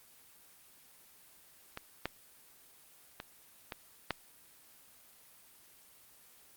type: clicks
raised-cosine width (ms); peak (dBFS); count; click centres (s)
0.3; -24 / -16 / -24 / -23 / -15; 5; 1.774 / 2.056 / 3.201 / 3.722 / 4.107
effects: white hiss -60 dBFS RMS until 6.56 s + Opus 24 kbps